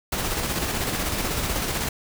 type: noise with tremolo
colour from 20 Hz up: pink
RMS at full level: -25 dBFS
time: 0.12-1.89 s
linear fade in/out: 5 ms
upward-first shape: square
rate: 16 Hz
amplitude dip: 30%
effects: none